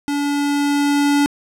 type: tone with level ramp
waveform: square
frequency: 286.8 Hz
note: D4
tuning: 41 cents flat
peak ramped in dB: -19 to -13 dBFS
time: 0.08-1.26 s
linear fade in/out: 0 ms
effects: low-pass 12000 Hz 12 dB/octave + 8-bit